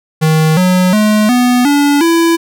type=tone with pitch steps; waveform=square; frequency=157.4 / 182.91 / 212.5 / 247 / 287 / 333.5 Hz; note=D#3 / F#3 / G#3 / B3 / D4 / E4; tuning=+20 / -20 / +40 / 0 / -40 / +20 cents; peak=-8 dBFS; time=0.21-2.37 s; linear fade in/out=20 ms; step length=360 ms; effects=none